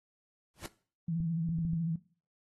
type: noise with exponential growth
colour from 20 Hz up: pink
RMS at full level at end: -38 dBFS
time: 0.54-0.66 s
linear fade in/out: 0 ms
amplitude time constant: 26 ms
type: tone with vibrato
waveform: sine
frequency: 165.4 Hz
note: E3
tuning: 6 cents sharp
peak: -30 dBFS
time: 1.08-1.96 s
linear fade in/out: 5 ms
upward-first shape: sine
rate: 14 Hz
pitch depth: 73 cents each way
type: clicks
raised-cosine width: 5 ms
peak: -28 dBFS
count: 5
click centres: 1.204 / 1.489 / 1.587 / 1.651 / 1.734 s
effects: noise-tail reverb RT60 0.4 s tail -17 dB re dry + AAC 32 kbps